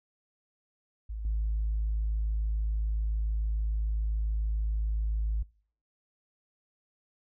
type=tone with level steps; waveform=sine; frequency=53.5 Hz; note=A1; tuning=48 cents flat; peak=-33 / -25 dBFS; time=1.09-5.43 s; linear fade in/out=10 ms; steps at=1.25 s; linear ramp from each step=2 ms; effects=noise-tail reverb RT60 0.5 s tail -25 dB re dry + tanh soft clip ceiling -23 dBFS